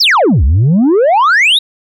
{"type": "exponential two-way sweep", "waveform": "sine", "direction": "down then up", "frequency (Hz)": [5850, 61.74, 3908], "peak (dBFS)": -3, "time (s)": [0, 1.59], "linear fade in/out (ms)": 10, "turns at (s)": 0.44, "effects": ["tanh soft clip ceiling -5 dBFS"]}